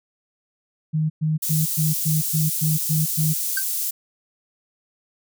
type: tone bursts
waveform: sine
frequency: 155.9 Hz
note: D#3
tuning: 4 cents sharp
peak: -18 dBFS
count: 9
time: 0.93-3.34 s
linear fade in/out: 20 ms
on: 170 ms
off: 110 ms
type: high-pass noise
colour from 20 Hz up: white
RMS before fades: -25 dBFS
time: 1.42-3.91 s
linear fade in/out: 10 ms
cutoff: 6900 Hz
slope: 12 dB/octave
type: tone with exponential decay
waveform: square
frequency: 1553 Hz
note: G6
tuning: 17 cents flat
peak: -19 dBFS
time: 3.57-3.64 s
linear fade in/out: 5 ms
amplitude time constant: 15 ms
effects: none